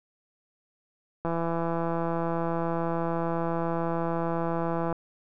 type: click train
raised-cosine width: 1 ms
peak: -16 dBFS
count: 615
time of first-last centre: 1.25-4.927 s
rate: 167 Hz
effects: none